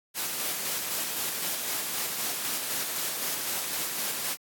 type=noise with tremolo; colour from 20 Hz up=white; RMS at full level=-30 dBFS; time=0.14-4.37 s; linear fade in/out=50 ms; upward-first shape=square; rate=3.9 Hz; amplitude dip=25%; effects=high-pass 150 Hz 12 dB/octave + AAC 64 kbps